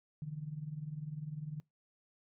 sine tone with tremolo, 150.9 Hz, D3, 47 cents sharp, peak -35 dBFS, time 0.22-1.6 s, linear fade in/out 0 ms, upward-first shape triangle, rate 20 Hz, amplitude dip 85%, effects noise-tail reverb RT60 0.2 s tail -23 dB re dry

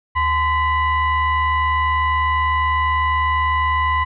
sine tone with frequency modulation, 1026 Hz, C6, 34 cents flat, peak -15 dBFS, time 0.15-4.05 s, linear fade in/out 20 ms, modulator 950 Hz, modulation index 0.93, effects none

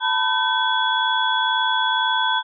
sine tone cluster, 890 / 992 / 1529 / 3377 Hz, A5 / B5 / G6 / G#7, +20 / +7 / -44 / +28 cents, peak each -23 dBFS, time 0-2.43 s, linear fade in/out 50 ms, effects none

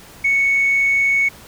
sine tone with frequency modulation, 2217 Hz, C#7, in tune, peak -12 dBFS, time 0.24-1.29 s, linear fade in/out 10 ms, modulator 24.6 Hz, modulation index 0.26, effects tanh soft clip ceiling -9 dBFS + pink hiss -42 dBFS RMS until 1.47 s

